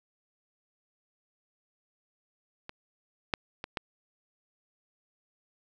clicks, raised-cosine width 0.3 ms, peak -24 / -10 / -20 / -15 dBFS, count 4, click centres 2.694 / 3.338 / 3.641 / 3.772 s, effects none

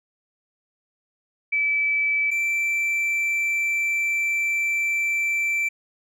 sine / triangle tone pair in turn, 2307 / 2337 Hz, D7 / D7, -31 / -9 cents, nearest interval unison, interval 22 cents, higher second, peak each -19 dBFS, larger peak neither, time 1.52-2.31 / 2.31-5.69 s, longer second, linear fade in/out 10 ms, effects none

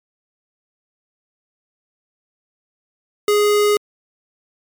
square tone, 415.3 Hz, G#4, in tune, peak -13 dBFS, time 3.28-3.77 s, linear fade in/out 2 ms, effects MP3 96 kbps

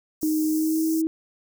white high-pass noise, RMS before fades -35 dBFS, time 0.21-1.02 s, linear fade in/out 10 ms, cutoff 5300 Hz, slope 48 dB/octave
sine tone with pitch glide, 311.1 to 320.6 Hz, D#4 to E4, 0 to -48 cents, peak -20 dBFS, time 0.23-1.07 s, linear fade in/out 0 ms, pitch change +52 cents, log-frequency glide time 0.49-0.87 s
effects none

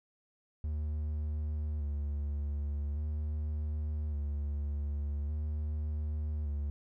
triangle tone with vibrato, 74 Hz, D2, 14 cents sharp, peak -30 dBFS, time 0.64-6.7 s, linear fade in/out 0 ms, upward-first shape square, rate 0.43 Hz, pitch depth 37 cents each way, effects none

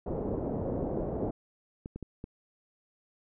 white low-pass noise, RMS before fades -33 dBFS, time 0.06-1.31 s, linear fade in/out 5 ms, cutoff 570 Hz, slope 24 dB/octave
clicks, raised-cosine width 3 ms, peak -26 dBFS, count 5, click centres 1.232 / 1.859 / 1.96 / 2.027 / 2.241 s
effects none

